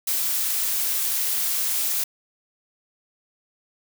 blue noise, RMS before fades -24 dBFS, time 0.07-2.04 s, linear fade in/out 5 ms, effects none

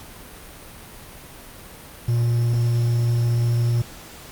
triangle tone with quantisation, 118.4 Hz, A#2, 27 cents sharp, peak -15 dBFS, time 2.08-3.82 s, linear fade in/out 5 ms, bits 7, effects pink hiss -41 dBFS RMS until 4.31 s + Opus 48 kbps

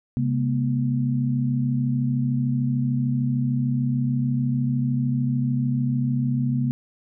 sine tone cluster, 133.6 / 206.7 / 240.2 Hz, C3 / G#3 / B3, +36 / -8 / -48 cents, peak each -22 / -31 / -24 dBFS, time 0.17-6.71 s, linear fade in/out 0 ms, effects none

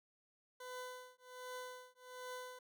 20% pulse tone with tremolo, 503 Hz, B4, 32 cents sharp, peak -39 dBFS, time 0.6-2.59 s, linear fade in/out 5 ms, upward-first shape triangle, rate 1.3 Hz, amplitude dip 100%, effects none

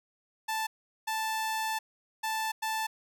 sawtooth tone bursts at uneven times, 880 Hz, A5, in tune, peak -26 dBFS, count 4, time 0.48-0.67 / 1.07-1.79 / 2.23-2.52 / 2.62-2.87 s, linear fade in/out 10 ms, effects none

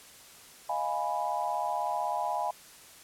sine chord, F half-diminished seventh, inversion third, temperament equal, 622.3 / 698.5 / 830.6 / 987.8 Hz, Eb5 / F5 / Ab5 / Cb6, 0 / 0 / 0 / 0 cents, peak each -37 / -34 / -32 / -34 dBFS, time 0.69-2.51 s, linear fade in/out 5 ms, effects white hiss -52 dBFS RMS until 3.03 s + low-pass 12000 Hz 12 dB/octave

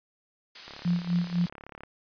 blue noise, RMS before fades -36 dBFS, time 0.55-1.49 s, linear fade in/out 5 ms
click train, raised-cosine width 0.5 ms, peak -28 dBFS, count 42, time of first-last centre 0.68-1.835 s, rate 35.5 Hz
sine tone with tremolo, 174.61 Hz, F3, in tune, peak -21 dBFS, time 0.85-1.46 s, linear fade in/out 5 ms, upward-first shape sine, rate 4 Hz, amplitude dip 85%
effects resampled to 11025 Hz

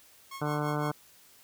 sawtooth tone with tremolo, 1089 Hz, C#6, 31 cents flat, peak -34 dBFS, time 0.31-0.91 s, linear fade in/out 5 ms, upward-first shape triangle, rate 5.9 Hz, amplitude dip 100%
harmonic tone, 148.8 Hz, D3, 23 cents sharp, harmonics 1 / 2 / 3 / 4 / 5 / 6 / 7 / 8 / 9 / 10, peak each -32 / -35 / -37 / -38 / -39 / -40 / -40 / -41 / -42 / -42 dBFS, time 0.41-0.92 s, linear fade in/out 10 ms
effects white hiss -58 dBFS RMS until 1.43 s

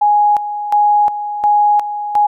sine tone with tremolo, 830.6 Hz, G#5, in tune, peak -8 dBFS, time 0.01-2.27 s, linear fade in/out 10 ms, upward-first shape square, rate 1.4 Hz, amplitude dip 70%, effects none

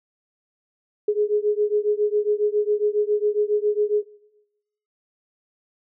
sine beating tone pair, 415.3 / 422.6 Hz, G#4 / G#4, 0 / +30 cents, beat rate 7.3 Hz, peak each -21 dBFS, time 1.08-4.03 s, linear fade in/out 5 ms, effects noise-tail reverb RT60 0.9 s tail -19 dB re dry

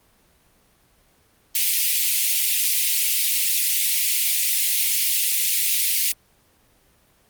white high-pass noise, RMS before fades -20 dBFS, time 1.55-6.12 s, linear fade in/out 2 ms, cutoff 2100 Hz, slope 48 dB/octave, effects pink hiss -59 dBFS RMS until 7.29 s + Opus 24 kbps

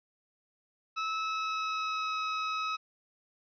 sawtooth tone with pitch glide, 1300 to 1279.9 Hz, E6 to D#6, -24 to +49 cents, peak -27 dBFS, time 0.96-2.77 s, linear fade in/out 20 ms, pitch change -27 cents, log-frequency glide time 1.17-2.17 s, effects resampled to 11025 Hz + 11-bit

